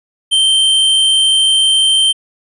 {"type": "tone", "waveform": "square", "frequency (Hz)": 3127, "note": "G7", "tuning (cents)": -5, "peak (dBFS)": -9, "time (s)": [0.31, 2.13], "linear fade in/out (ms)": 20, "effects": ["resampled to 24000 Hz"]}